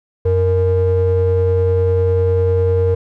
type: ring-modulated tone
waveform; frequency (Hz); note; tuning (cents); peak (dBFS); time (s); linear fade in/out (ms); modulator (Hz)
triangle; 278; C#4; +5; -5; 0.25-2.95; 10; 187
effects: tanh soft clip ceiling -7 dBFS